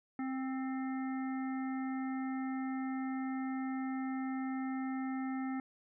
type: harmonic tone with a mistuned harmonic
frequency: 263.3 Hz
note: C4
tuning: 11 cents sharp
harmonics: 1 / 3 / 5 / 7 / 8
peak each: -35 / -45 / -49 / -52 / -53 dBFS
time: 0.19-5.6 s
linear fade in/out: 2 ms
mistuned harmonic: 7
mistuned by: -31 cents
effects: none